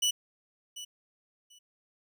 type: tone with echo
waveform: 25% pulse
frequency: 2960 Hz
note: F#7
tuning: in tune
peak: -21 dBFS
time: 0.02-0.11 s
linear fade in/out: 10 ms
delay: 740 ms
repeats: 2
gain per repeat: -15 dB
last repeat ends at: 1.59 s
effects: none